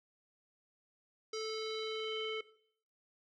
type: tone with low-pass filter sweep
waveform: square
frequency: 438.1 Hz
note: A4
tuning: 7 cents flat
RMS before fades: -39 dBFS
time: 1.33-2.41 s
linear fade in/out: 5 ms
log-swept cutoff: 5300 to 2700 Hz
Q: 4.9
effects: noise-tail reverb RT60 0.6 s tail -17 dB re dry